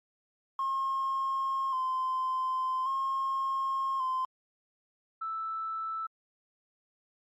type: tone with vibrato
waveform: triangle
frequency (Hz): 1055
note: C6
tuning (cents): +14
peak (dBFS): -25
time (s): 0.59-4.25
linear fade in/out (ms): 2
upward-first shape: square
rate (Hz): 0.44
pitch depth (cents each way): 32
type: tone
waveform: sine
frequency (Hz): 1318.5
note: E6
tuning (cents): 0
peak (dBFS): -32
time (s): 5.21-6.07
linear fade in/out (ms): 10
effects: tanh soft clip ceiling -25 dBFS + Opus 48 kbps